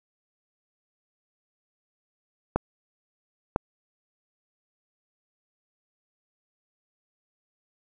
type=clicks; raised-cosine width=1 ms; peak=-8 dBFS; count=2; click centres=2.56 / 3.561 s; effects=none